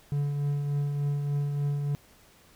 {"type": "tone with tremolo", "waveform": "triangle", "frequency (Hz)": 143.8, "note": "D3", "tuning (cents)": -36, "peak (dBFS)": -22, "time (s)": [0.12, 1.95], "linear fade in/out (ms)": 0, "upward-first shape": "triangle", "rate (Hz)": 3.4, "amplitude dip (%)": 40, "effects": ["pink hiss -58 dBFS RMS until 2.55 s"]}